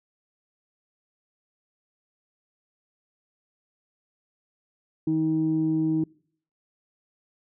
sine tone pair together, 158.4 / 316.8 Hz, D#3 / D#4, +31 / +31 cents, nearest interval octave, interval 1200 cents, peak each -27 / -21 dBFS, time 5.07-6.04 s, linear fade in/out 5 ms, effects noise-tail reverb RT60 0.6 s tail -25 dB re dry + tanh soft clip ceiling -15 dBFS

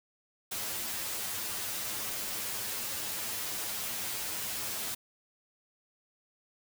white noise with comb filter, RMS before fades -36 dBFS, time 0.51-4.95 s, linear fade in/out 10 ms, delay 9.3 ms, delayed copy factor +0.8, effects none

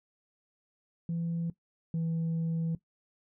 sine tone pair in turn, 167.9 / 164.25 Hz, E3 / E3, +32 / -6 cents, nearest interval unison, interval 38 cents, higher first, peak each -28 / -26 dBFS, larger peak second, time 1.09-1.5 / 1.94-2.75 s, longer second, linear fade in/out 2 ms, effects noise-tail reverb RT60 0.1 s tail -17 dB re dry + tanh soft clip ceiling -27 dBFS

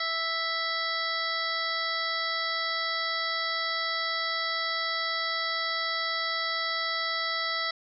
harmonic tone, 659 Hz, E5, 1 cent flat, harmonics 1 / 2 / 3 / 5 / 6 / 7 / 8, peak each -39 / -33 / -32 / -39 / -35 / -36 / -38 dBFS, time 0-7.71 s, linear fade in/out 5 ms, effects none

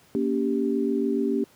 sine chord, G diminished, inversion first, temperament just, 235.2 / 282.2 / 392 Hz, Bb3 / Db4 / G4, +16 / +31 / 0 cents, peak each -26 dBFS, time 0.15-1.44 s, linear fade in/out 0 ms, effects pink hiss -57 dBFS RMS until 1.55 s + high-pass 100 Hz 12 dB/octave

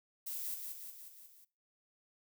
violet noise with echo, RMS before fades -41 dBFS, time 0.26-0.55 s, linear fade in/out 10 ms, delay 180 ms, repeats 5, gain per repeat -4 dB, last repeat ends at 1.45 s, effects noise-tail reverb RT60 0.3 s tail -20 dB re dry

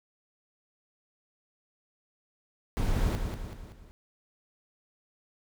brown noise with echo, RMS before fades -27 dBFS, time 2.77-3.15 s, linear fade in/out 0 ms, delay 190 ms, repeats 4, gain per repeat -6 dB, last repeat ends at 3.91 s, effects none

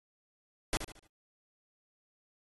pink noise with echo, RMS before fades -30 dBFS, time 0.73-0.77 s, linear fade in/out 0 ms, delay 74 ms, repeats 4, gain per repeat -9 dB, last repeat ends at 1.066 s, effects AAC 32 kbps

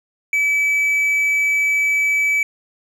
triangle tone, 2297 Hz, D7, 39 cents flat, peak -13 dBFS, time 0.33-2.43 s, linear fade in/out 2 ms, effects none

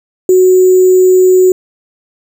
sine tone with sample-and-hold, 369.8 Hz, F#4, 1 cent flat, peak -3 dBFS, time 0.29-1.52 s, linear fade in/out 2 ms, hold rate 7350 Hz, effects none

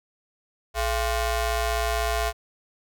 sawtooth ring-modulated tone, 370 Hz, F#4, in tune, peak -16 dBFS, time 0.74-2.33 s, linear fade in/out 50 ms, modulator 312 Hz, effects none

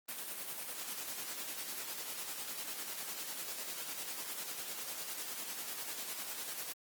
white noise with tremolo, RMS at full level -41 dBFS, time 0.08-6.73 s, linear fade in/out 10 ms, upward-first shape square, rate 10 Hz, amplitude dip 35%, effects high-pass 200 Hz 12 dB/octave + Opus 24 kbps

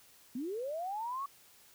sine linear sweep, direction up, 229.3 to 1138 Hz, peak -35 dBFS, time 0.35-1.26 s, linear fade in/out 5 ms, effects white hiss -61 dBFS RMS until 1.74 s

